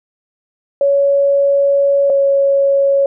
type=tone pair in turn; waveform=sine; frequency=560 / 554.2 Hz; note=C#5 / C#5; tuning=+18 / -1 cents; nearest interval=unison; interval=19 cents; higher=first; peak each=-9 dBFS; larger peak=neither; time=0.81-2.1 / 2.1-3.06 s; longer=first; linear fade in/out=2 ms; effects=none